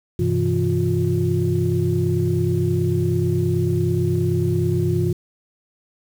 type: tone cluster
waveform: sine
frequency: 97.4 / 126.7 / 164 / 355.2 Hz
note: G2 / B2 / E3 / F4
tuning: -11 / +45 / -9 / +29 cents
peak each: -22 dBFS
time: 0.19-5.13 s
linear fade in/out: 5 ms
effects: tanh soft clip ceiling -7 dBFS + 7-bit